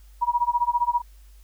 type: tone with tremolo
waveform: sine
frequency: 960 Hz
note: B5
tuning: 49 cents flat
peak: -16 dBFS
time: 0.21-1.02 s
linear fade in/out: 20 ms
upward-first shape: sine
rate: 15 Hz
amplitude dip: 95%
effects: added 50 Hz sine -46 dBFS peak until 1.43 s + white hiss -61 dBFS RMS until 1.43 s